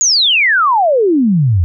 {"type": "exponential sweep", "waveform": "sine", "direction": "down", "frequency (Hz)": [6960, 80.2], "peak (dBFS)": -8, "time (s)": [0.01, 1.64], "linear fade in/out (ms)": 0, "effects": []}